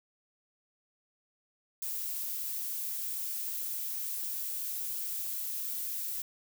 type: noise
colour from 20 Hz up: violet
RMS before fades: -36 dBFS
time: 1.82-6.22 s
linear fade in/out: 2 ms
effects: none